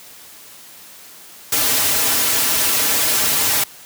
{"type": "noise with comb filter", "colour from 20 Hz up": "white", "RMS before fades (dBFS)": -17, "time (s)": [1.52, 3.64], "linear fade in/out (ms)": 5, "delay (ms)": 5.5, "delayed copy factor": -0.95, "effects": ["white hiss -41 dBFS RMS until 3.85 s", "high-pass 100 Hz 12 dB/octave"]}